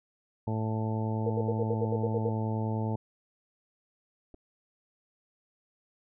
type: harmonic tone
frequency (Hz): 110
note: A2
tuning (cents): 0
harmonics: 1 / 2 / 3 / 4 / 5 / 6 / 7 / 8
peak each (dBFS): -30 / -34 / -40 / -40 / -43 / -44 / -46 / -40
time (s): 0.47-2.96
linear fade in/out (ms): 5
type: tone bursts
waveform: sine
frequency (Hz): 466.2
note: A#4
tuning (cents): 0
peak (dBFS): -27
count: 10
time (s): 1.26-2.292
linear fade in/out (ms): 5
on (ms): 42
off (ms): 68
type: clicks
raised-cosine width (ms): 2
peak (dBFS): -38 / -37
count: 2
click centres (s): 4.342 / 4.345
effects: none